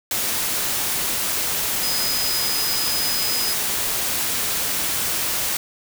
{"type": "tone in noise", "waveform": "sine", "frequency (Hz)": 5020, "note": "D#8", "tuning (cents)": 15, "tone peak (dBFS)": -24, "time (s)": [1.83, 3.53], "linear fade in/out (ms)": 2, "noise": "white", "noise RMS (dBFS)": -23, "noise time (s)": [0.11, 5.57], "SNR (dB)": -4, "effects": []}